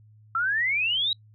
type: exponential sweep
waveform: sine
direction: up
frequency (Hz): 1312 to 3915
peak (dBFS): -22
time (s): 0.35-1.13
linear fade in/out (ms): 2
effects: noise-tail reverb RT60 0.1 s tail -26 dB re dry + added 107 Hz sine -51 dBFS peak until 1.34 s